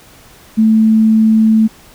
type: tone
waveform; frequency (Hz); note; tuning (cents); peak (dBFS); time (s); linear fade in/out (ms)
sine; 220; A3; 0; -6; 0.57-1.68; 20
effects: pink hiss -42 dBFS RMS until 1.94 s